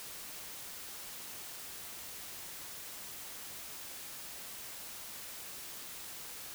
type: silence
effects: white hiss -46 dBFS RMS until 6.54 s